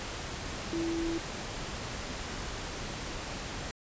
sine tone in noise, 332.2 Hz, E4, 13 cents sharp, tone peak -30 dBFS, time 0.73-1.18 s, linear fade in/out 0 ms, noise pink, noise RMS -38 dBFS, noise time 0-3.71 s, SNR +5 dB, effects resampled to 16000 Hz

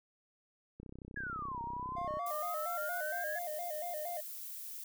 click train, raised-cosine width 3 ms, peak -35 dBFS, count 45, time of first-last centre 0.8-2.171 s, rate 32.1 Hz
sine exponential two-way sweep, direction down then up, 1698 to 924 to 1698 Hz, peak -38 dBFS, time 1.16-3.39 s, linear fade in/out 5 ms, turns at 1.61 s
triangle tone with vibrato, 654 Hz, E5, 14 cents flat, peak -36 dBFS, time 1.96-4.21 s, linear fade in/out 10 ms, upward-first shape square, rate 4.3 Hz, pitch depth 120 cents each way
violet noise, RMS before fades -45 dBFS, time 2.26-4.84 s, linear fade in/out 5 ms
effects none

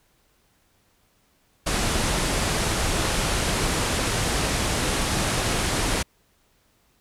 pink low-pass noise, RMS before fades -24 dBFS, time 1.66-6.03 s, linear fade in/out 10 ms, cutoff 11000 Hz, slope 48 dB/octave, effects pink hiss -64 dBFS RMS until 7 s

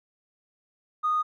triangle tone with tanh clipping, 1236 Hz, D#6, 12 cents flat, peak -22 dBFS, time 1.03-1.23 s, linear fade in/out 20 ms, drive 4 dB, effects none

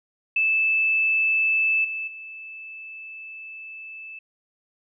sine tone with level steps, 2628 Hz, E7, 6 cents flat, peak -18 / -27 / -36 dBFS, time 0.36-4.19 s, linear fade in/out 5 ms, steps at 1.84 / 2.07 s, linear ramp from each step 10 ms, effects none

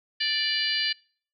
harmonic tone, 587.3 Hz, D5, in tune, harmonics 3 / 4 / 5 / 6 / 7 / 8, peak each -31 / -34 / -29 / -37 / -31 / -29 dBFS, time 0.2-0.93 s, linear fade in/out 10 ms, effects noise-tail reverb RT60 0.5 s tail -26 dB re dry

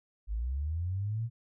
sine linear sweep, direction up, 49.03 to 118.7 Hz, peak -30 dBFS, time 0.27-1.3 s, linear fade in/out 50 ms, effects none

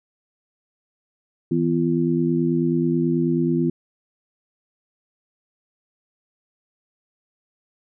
sine tone cluster, 162.9 / 252.2 / 341.4 Hz, E3 / B3 / F4, -20 / +36 / -39 cents, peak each -22 dBFS, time 1.51-3.7 s, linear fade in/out 5 ms, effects none

